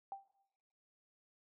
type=tone with exponential decay; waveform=sine; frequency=785 Hz; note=G5; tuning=2 cents sharp; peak=-38 dBFS; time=0.12-0.28 s; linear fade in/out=1 ms; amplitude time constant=34 ms; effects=noise-tail reverb RT60 1.0 s tail -21 dB re dry